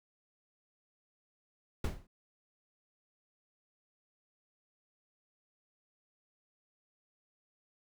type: noise with exponential decay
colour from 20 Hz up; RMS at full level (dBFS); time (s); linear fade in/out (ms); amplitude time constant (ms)
brown; -27; 1.84-2.07; 5; 50
effects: none